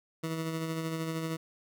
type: tone with tremolo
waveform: 20% pulse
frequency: 161.8 Hz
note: E3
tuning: 32 cents flat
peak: -26 dBFS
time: 0.23-1.37 s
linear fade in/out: 10 ms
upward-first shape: sine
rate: 13 Hz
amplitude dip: 35%
effects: none

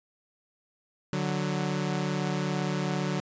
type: tone pair together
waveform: sawtooth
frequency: 147.5 / 185.14 Hz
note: D3 / F#3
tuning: +8 / +1 cents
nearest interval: major third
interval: 393 cents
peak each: -26 dBFS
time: 1.13-3.2 s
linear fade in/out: 0 ms
effects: resampled to 16000 Hz

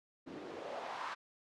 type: noise with band-pass filter sweep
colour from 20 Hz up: white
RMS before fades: -44 dBFS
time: 0.26-1.15 s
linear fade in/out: 20 ms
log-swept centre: 270 to 1200 Hz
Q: 2.5
effects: low-pass 5000 Hz 12 dB/octave

